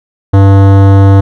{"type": "tone with hard clipping", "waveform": "sine", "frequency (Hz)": 98, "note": "G2", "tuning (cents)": 0, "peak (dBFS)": -3, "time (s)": [0.33, 1.21], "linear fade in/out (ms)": 10, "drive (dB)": 18, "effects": []}